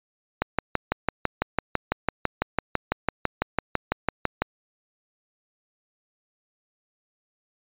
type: click train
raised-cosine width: 0.5 ms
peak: -6 dBFS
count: 25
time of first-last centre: 0.42-4.42 s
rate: 6 Hz
effects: resampled to 8000 Hz